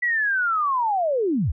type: linear sweep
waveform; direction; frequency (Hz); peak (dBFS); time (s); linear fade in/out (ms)
sine; down; 1975.5 to 51.91; -19; 0.02-1.52; 10
effects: none